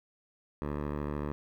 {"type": "tone with low-pass filter", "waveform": "10% pulse", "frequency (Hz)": 73.42, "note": "D2", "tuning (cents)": 0, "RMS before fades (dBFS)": -35, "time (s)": [0.62, 1.32], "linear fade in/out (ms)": 0, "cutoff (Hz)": 1300, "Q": 0.97, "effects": ["10-bit"]}